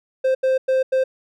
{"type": "tone bursts at uneven times", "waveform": "triangle", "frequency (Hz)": 523.3, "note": "C5", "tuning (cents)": 0, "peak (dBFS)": -13, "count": 4, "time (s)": [[0.24, 0.35], [0.43, 0.58], [0.68, 0.83], [0.92, 1.04]], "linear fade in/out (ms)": 10, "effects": []}